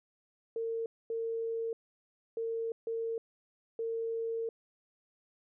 sine tone bursts at uneven times, 455.6 Hz, A#4, 40 cents flat, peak -32 dBFS, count 5, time 0.56-0.86 / 1.1-1.73 / 2.37-2.72 / 2.87-3.18 / 3.79-4.49 s, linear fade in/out 2 ms, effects none

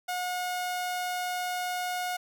sawtooth tone, 723 Hz, F#5, 40 cents flat, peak -26 dBFS, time 0.08-2.17 s, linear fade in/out 10 ms, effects none

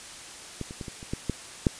clicks, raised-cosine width 3 ms, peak -19 / -26 / -22 / -24 / -28 / -16 / -13 / -7 dBFS, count 8, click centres 0.613 / 0.709 / 0.812 / 0.882 / 1.029 / 1.135 / 1.297 / 1.668 s, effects white hiss -43 dBFS RMS until 1.79 s + resampled to 22050 Hz

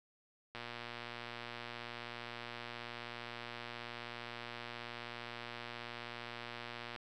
click train, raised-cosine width 0.3 ms, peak -28 dBFS, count 764, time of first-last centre 0.55-6.962 s, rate 119 Hz, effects none

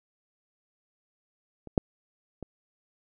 clicks, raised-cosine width 2 ms, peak -29 / -7 / -24 dBFS, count 3, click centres 1.673 / 1.778 / 2.427 s, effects none

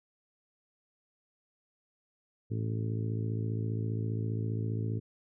harmonic tone, 55 Hz, A1, in tune, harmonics 2 / 3 / 4 / 5 / 6 / 7 / 8, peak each -31 / -41 / -42 / -42 / -47 / -45 / -46 dBFS, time 2.5-5 s, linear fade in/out 20 ms, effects none

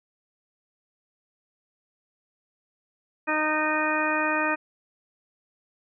harmonic tone, 308.1 Hz, D#4, 17 cents flat, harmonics 1 / 2 / 3 / 4 / 5 / 6 / 8, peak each -30 / -30 / -30 / -30 / -30 / -30 / -30 dBFS, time 3.27-4.56 s, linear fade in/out 20 ms, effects none

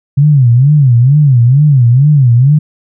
sine tone with vibrato, 133.4 Hz, C3, 34 cents sharp, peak -3 dBFS, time 0.17-2.59 s, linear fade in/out 10 ms, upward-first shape sine, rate 2.2 Hz, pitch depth 220 cents each way, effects none

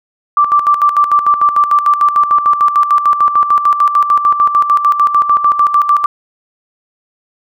sine tone with tremolo, 1172 Hz, D6, 4 cents flat, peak -5 dBFS, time 0.37-6.06 s, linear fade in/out 2 ms, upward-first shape square, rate 6.7 Hz, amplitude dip 65%, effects none

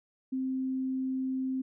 sine tone, 261.6 Hz, C4, in tune, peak -29 dBFS, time 0.32-1.62 s, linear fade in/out 10 ms, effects none

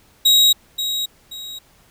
40% pulse tone with echo, 3813 Hz, A#7, 38 cents sharp, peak -9 dBFS, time 0.25-0.53 s, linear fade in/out 10 ms, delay 530 ms, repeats 2, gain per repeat -10 dB, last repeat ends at 1.59 s, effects pink hiss -54 dBFS RMS until 1.9 s

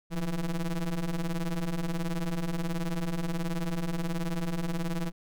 square ring-modulated tone, 82.41 Hz, E2, in tune, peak -26 dBFS, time 0.1-5.12 s, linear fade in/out 50 ms, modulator 91.7 Hz, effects none

